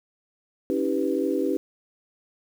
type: chord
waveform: sine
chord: C# half-diminished seventh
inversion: none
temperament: equal with one note detuned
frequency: 277.2 / 321.4 / 392 / 493.9 Hz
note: C#4 / E4 / G4 / B4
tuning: 0 / -44 / 0 / 0 cents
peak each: -27 / -27 / -27 / -29 dBFS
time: 0.7-1.57 s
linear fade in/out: 0 ms
effects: 8-bit